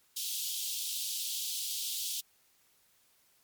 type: high-pass noise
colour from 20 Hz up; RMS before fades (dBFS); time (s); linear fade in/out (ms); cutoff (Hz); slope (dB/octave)
pink; -36; 0.16-2.21; 10; 3100; 48
effects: white hiss -68 dBFS RMS until 3.43 s + MP3 96 kbps